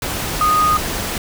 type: tone in noise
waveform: sine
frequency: 1238 Hz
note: D#6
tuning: 9 cents flat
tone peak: -12 dBFS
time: 0.41-0.77 s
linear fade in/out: 2 ms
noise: pink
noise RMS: -23 dBFS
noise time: 0.02-1.18 s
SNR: +8 dB
effects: none